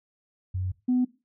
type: tone pair in turn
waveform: sine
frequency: 92.5 / 250.5 Hz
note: F#2 / B3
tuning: 0 / +25 cents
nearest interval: octave + perfect fourth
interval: 1725 cents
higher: second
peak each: -26 / -19 dBFS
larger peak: second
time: 0.54-0.72 / 0.88-1.05 s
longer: first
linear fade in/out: 10 ms
effects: noise-tail reverb RT60 0.3 s tail -20 dB re dry + tanh soft clip ceiling -16 dBFS